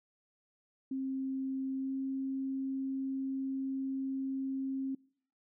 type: tone with pitch glide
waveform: sine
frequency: 266 to 267.7 Hz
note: C4 to C4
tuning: +29 to +40 cents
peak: -33 dBFS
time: 0.91-4.95 s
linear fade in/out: 5 ms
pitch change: +11 cents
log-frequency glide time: 1.77-1.92 s
effects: noise-tail reverb RT60 0.6 s tail -25 dB re dry